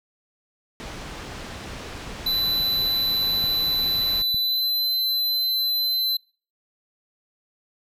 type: low-pass noise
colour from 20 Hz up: pink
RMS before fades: -36 dBFS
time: 0.8-4.22 s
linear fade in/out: 0 ms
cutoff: 5500 Hz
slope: 12 dB/octave
type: tone with pitch glide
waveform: square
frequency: 3993 to 4049 Hz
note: B7 to B7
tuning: +18 to +42 cents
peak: -21 dBFS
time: 2.26-6.17 s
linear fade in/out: 5 ms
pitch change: +24 cents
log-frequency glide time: 4.42-4.64 s
type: clicks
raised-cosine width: 5 ms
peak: -24 dBFS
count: 2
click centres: 3.441 / 4.345 s
effects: noise-tail reverb RT60 0.4 s tail -25 dB re dry